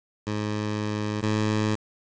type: tone pair in turn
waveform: 15% pulse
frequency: 105.8 / 107.15 Hz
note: G#2 / A2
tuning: +33 / -45 cents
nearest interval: unison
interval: 22 cents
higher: second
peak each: -20 / -16 dBFS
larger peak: second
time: 0.26-1.22 / 1.22-1.76 s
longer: first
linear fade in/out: 20 ms
effects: resampled to 16000 Hz + 7-bit